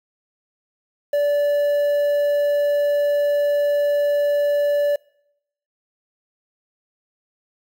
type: tone with quantisation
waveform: triangle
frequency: 580 Hz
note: D5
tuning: 22 cents flat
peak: -14 dBFS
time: 1.13-4.96 s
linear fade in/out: 5 ms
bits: 7
effects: noise-tail reverb RT60 0.8 s tail -25 dB re dry